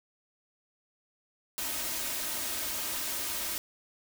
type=noise with comb filter; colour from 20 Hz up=white; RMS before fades=-34 dBFS; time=1.58-3.58 s; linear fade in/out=0 ms; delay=3.2 ms; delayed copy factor=+0.6; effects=none